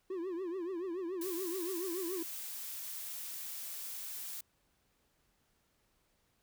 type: tone with vibrato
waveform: triangle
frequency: 357.8 Hz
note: F4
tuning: 42 cents sharp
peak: -34 dBFS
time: 0.1-2.23 s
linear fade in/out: 5 ms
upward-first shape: triangle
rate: 7 Hz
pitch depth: 170 cents each way
type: noise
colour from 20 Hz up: blue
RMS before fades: -43 dBFS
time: 1.21-4.41 s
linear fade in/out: 5 ms
effects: pink hiss -75 dBFS RMS until 6.42 s